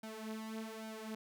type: tone with flanger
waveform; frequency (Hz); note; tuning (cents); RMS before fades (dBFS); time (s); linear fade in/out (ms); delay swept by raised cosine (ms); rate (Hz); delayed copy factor
sawtooth; 220; A3; 0; -45; 0.03-1.15; 5; 1.3 to 5.6; 1.2; +0.75
effects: none